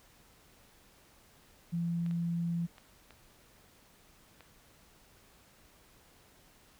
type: tone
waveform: sine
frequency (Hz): 170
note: F3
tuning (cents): -46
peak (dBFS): -30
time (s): 1.72-2.67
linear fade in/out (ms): 20
type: clicks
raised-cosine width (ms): 0.3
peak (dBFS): -36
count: 5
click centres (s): 2.063 / 2.111 / 2.782 / 3.107 / 4.407
effects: pink hiss -62 dBFS RMS until 6.79 s